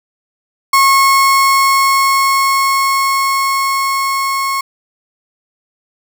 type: tone with level ramp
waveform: 35% pulse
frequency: 1090 Hz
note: C#6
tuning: 29 cents flat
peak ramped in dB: -5 to -13 dBFS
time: 0.73-4.61 s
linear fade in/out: 5 ms
effects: none